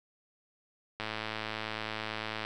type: click train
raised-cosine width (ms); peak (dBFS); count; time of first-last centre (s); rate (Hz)
0.3; -19; 159; 1-2.45; 109
effects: none